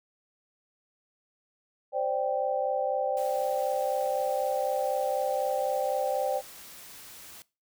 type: chord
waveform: sine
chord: C suspended second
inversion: none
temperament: equal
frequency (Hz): 523.3 / 587.3 / 784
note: C5 / D5 / G5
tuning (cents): 0 / 0 / 0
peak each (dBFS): -30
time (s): 1.92-6.42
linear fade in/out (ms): 50
type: noise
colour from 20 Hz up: white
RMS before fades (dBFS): -47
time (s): 3.17-7.42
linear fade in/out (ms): 0
effects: noise-tail reverb RT60 0.3 s tail -21 dB re dry